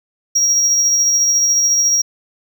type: tone with tremolo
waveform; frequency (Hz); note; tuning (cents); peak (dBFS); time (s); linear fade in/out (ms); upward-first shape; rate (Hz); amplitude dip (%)
triangle; 5650; F8; +19; -9; 0.35-2.02; 10; sine; 14; 25
effects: none